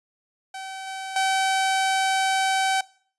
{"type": "tone with level steps", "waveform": "sawtooth", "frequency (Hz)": 767, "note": "G5", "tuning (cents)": -38, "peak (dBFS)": [-29, -27, -16], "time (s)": [0.54, 2.81], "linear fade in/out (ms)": 5, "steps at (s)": [0.87, 1.16], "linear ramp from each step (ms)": 2, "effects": ["noise-tail reverb RT60 0.5 s tail -22 dB re dry", "resampled to 24000 Hz"]}